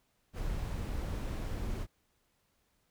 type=noise; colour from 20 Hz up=brown; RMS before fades=-36 dBFS; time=0.33-1.87 s; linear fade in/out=50 ms; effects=pink hiss -75 dBFS RMS until 2.9 s